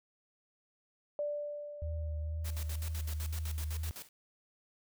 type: tone with exponential decay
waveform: sine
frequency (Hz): 587.3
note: D5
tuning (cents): 0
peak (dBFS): -31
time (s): 1.19-3.13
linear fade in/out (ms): 1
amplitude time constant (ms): 420
type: tone with vibrato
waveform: sine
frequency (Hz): 78.3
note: D#2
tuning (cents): +11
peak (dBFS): -34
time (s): 1.82-3.91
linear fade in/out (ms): 0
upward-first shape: triangle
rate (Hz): 2.1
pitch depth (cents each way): 37
type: noise with tremolo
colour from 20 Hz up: white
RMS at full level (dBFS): -45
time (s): 2.44-4.09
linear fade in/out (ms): 20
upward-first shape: square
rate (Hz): 7.9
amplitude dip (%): 80
effects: none